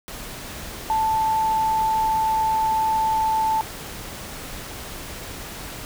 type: tone in noise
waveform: sine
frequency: 880 Hz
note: A5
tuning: in tune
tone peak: -18 dBFS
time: 0.9-3.61 s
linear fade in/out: 0 ms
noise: pink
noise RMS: -35 dBFS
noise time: 0.08-5.85 s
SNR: +14 dB
effects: none